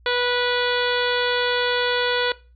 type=harmonic tone; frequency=490 Hz; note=B4; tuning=14 cents flat; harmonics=1 / 2 / 3 / 4 / 5 / 6 / 7 / 8 / 9; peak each=-23 / -29 / -25 / -30 / -31 / -34 / -28 / -34 / -34 dBFS; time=0.06-2.32 s; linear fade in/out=2 ms; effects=noise-tail reverb RT60 0.3 s tail -18 dB re dry + added 60 Hz sine -49 dBFS peak until 2.55 s